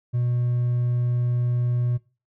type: tone with hard clipping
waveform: triangle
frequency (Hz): 122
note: B2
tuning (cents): -21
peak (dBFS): -21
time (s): 0.13-1.98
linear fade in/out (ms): 20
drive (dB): 5
effects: noise-tail reverb RT60 0.3 s tail -20 dB re dry

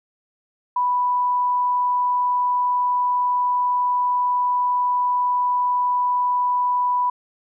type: tone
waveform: sine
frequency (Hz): 987.8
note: B5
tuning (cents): 0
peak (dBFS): -17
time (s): 0.76-7.1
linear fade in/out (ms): 5
effects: none

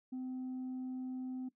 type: tone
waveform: sine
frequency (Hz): 256.6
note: C4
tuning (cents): -34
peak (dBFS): -36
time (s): 0.12-1.49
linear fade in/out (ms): 10
effects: noise-tail reverb RT60 0.1 s tail -17 dB re dry + tanh soft clip ceiling -37 dBFS

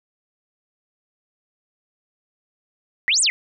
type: exponential two-way sweep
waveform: sine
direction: up then down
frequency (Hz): 1829 to 9550 to 1912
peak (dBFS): -15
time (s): 3.08-3.3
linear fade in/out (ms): 0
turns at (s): 3.21
effects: none

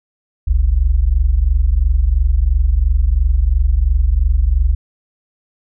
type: tone pair together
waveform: sine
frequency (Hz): 45.07 / 68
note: F#1 / C#2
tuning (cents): -45 / -33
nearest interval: perfect fifth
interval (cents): 712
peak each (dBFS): -13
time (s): 0.47-4.75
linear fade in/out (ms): 10
effects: none

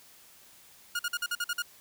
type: tone bursts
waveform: sawtooth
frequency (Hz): 1429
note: F6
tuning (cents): +39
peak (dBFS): -25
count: 8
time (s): 0.95-1.622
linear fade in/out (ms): 5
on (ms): 42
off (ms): 48
effects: white hiss -56 dBFS RMS until 1.8 s

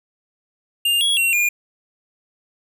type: tone with pitch steps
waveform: square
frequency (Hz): 2805 / 3331 / 2738 / 2420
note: F7 / G#7 / F7 / D#7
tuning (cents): +7 / +4 / -35 / -49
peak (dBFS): -16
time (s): 0.85-1.49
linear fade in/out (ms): 5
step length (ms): 160
effects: none

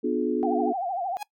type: chord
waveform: sine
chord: B diminished seventh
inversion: none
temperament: just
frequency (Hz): 246.9 / 296.3 / 355.6 / 426.7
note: B3 / D4 / F4 / Ab4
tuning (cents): 0 / +15 / +31 / +47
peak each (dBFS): -28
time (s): 0.03-0.73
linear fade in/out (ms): 20
type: tone with vibrato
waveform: sine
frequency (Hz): 737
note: F#5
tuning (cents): -7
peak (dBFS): -26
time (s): 0.43-1.17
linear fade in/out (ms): 0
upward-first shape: triangle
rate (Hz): 13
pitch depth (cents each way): 160
type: tone with exponential growth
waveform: 45% pulse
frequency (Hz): 830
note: G#5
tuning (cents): -1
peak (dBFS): -27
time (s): 1.15-1.23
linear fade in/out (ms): 5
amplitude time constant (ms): 16
effects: noise-tail reverb RT60 0.1 s tail -21 dB re dry

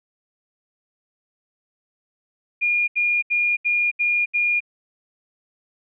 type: tone bursts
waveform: sine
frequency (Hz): 2424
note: D#7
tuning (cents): -46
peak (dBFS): -17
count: 6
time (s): 2.61-4.605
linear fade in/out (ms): 20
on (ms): 270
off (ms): 75
effects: none

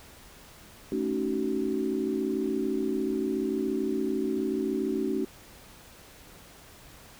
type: chord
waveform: sine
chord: D# half-diminished seventh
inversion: second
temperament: equal with one note detuned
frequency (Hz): 220 / 277.2 / 311.1 / 378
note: A3 / C#4 / D#4 / F#4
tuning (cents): 0 / 0 / 0 / +37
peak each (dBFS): -33 / -31 / -33 / -30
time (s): 0.92-5.25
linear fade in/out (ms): 2
effects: pink hiss -51 dBFS RMS until 7.19 s

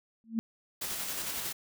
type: tone with exponential growth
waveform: sine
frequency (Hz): 225.5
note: A3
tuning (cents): +43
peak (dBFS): -23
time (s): 0.24-0.39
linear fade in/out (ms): 0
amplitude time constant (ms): 32
type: noise with tremolo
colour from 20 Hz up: white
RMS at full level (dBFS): -35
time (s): 0.81-1.53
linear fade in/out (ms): 10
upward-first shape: square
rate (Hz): 11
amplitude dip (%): 25
effects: none

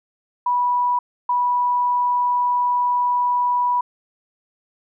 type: tone bursts at uneven times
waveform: sine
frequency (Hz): 980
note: B5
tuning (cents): -14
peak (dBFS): -16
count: 2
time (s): 0.46-0.99 / 1.29-3.81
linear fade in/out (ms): 5
effects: none

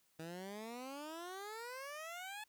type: exponential sweep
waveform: 15% pulse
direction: up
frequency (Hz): 158.1 to 868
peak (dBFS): -39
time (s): 0.19-2.44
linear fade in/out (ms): 5
effects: white hiss -75 dBFS RMS until 2.48 s

